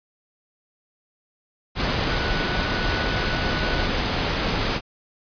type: tone in noise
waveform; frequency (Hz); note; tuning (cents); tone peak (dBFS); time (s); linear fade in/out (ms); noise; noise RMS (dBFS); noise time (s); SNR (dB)
sine; 1480; F#6; 0; -31; 2.07-3.88; 50; pink; -23; 1.75-4.81; -11
effects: resampled to 11025 Hz